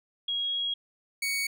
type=tone pair in turn; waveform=sine / sawtooth; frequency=3299 / 2234 Hz; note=G#7 / C#7; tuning=-12 / +13 cents; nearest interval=perfect fifth; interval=675 cents; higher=first; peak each=-27 / -24 dBFS; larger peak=second; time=0.28-0.74 / 1.22-1.47 s; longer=first; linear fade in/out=5 ms; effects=none